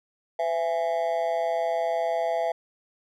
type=tone with amplitude modulation; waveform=triangle; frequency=667 Hz; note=E5; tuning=20 cents sharp; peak=-17 dBFS; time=0.39-2.52 s; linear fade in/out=5 ms; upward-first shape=sine; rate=160 Hz; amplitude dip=100%; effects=none

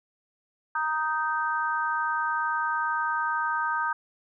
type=chord; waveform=sine; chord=Eb major; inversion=second; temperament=just; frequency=933.4 / 1244.5 / 1555.6 Hz; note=Bb5 / Eb6 / G6; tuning=+2 / 0 / -14 cents; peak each=-29 dBFS; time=0.75-3.93 s; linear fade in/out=5 ms; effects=none

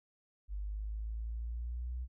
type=linear sweep; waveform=sine; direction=up; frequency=49.46 to 62.6 Hz; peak=-36 dBFS; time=0.48-2.08 s; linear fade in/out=50 ms; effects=none

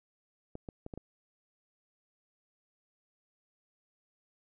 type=clicks; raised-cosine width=2 ms; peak=-28 dBFS; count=5; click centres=0.554 / 0.688 / 0.864 / 0.938 / 0.976 s; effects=none

